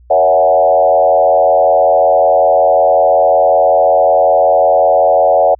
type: tone with frequency modulation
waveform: sine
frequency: 647 Hz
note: E5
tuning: 32 cents flat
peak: -6 dBFS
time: 0.1-5.55 s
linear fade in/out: 10 ms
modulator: 85.4 Hz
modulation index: 1.5
effects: added 60 Hz sine -40 dBFS peak until 5.59 s